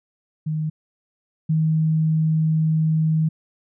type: tone pair in turn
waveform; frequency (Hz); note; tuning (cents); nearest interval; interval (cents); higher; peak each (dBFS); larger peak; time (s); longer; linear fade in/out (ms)
sine; 155.56 / 158.1; D#3 / D#3; 0 / +28; unison; 28; second; -21 / -16; second; 0.46-0.7 / 1.49-3.29; second; 10
effects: none